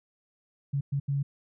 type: tone bursts at uneven times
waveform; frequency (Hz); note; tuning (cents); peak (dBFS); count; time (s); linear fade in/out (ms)
sine; 140; C#3; +18; -25; 3; 0.73-0.81 / 0.92-1 / 1.08-1.23; 10
effects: none